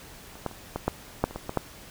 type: clicks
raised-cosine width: 1 ms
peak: -29 / -14 / -29 / -15 / -9 / -7 / -26 / -19 / -17 / -9 dBFS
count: 10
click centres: 0.355 / 0.463 / 0.513 / 0.76 / 0.88 / 1.24 / 1.31 / 1.36 / 1.494 / 1.573 s
effects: pink hiss -47 dBFS RMS until 1.9 s